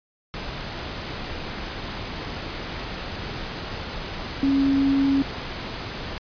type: tone in noise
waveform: sine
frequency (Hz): 274.5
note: C#4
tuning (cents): -17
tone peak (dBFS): -17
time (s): 4.43-5.22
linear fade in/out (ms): 0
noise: pink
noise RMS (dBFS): -32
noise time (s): 0.34-6.18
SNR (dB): +12
effects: resampled to 11025 Hz